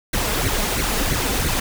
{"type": "noise with flanger", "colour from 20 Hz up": "pink", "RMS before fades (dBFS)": -21, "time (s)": [0.13, 1.6], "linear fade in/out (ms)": 5, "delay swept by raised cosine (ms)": [0.47, 4.87], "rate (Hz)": 3, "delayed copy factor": 0.7, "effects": []}